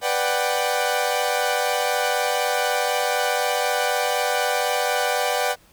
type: chord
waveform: sawtooth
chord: G major seventh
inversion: first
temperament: equal with one note detuned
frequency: 493.9 / 589.4 / 740 / 784 Hz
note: B4 / D5 / F#5 / G5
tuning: 0 / +6 / 0 / 0 cents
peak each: -22 dBFS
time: 0.01-5.56 s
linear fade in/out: 50 ms
effects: pink hiss -55 dBFS RMS until 5.72 s